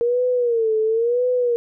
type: tone with vibrato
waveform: sine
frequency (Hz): 467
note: A#4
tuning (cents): +3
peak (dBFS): -16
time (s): 0.01-1.56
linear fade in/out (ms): 0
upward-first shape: sine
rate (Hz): 0.97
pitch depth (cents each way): 120
effects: none